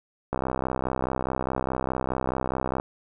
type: click train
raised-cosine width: 1 ms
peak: -12 dBFS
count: 161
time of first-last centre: 0.33-2.799 s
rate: 64.8 Hz
effects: none